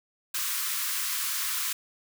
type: high-pass noise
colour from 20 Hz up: white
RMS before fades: -30 dBFS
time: 0.34-1.73 s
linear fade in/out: 5 ms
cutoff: 1000 Hz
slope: 96 dB/octave
effects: none